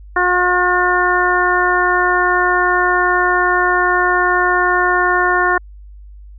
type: harmonic tone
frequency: 359.5 Hz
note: F#4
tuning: 50 cents flat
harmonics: 1 / 2 / 3 / 4 / 5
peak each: -19 / -19 / -17 / -17 / -18 dBFS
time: 0.16-5.58 s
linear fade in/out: 5 ms
effects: added 50 Hz sine -34 dBFS peak until 6.38 s